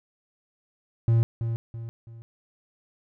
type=tone with echo; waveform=triangle; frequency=115 Hz; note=A#2; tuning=23 cents flat; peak=-15 dBFS; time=1.08-1.23 s; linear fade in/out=0 ms; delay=330 ms; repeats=3; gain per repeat=-8 dB; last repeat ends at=2.22 s; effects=none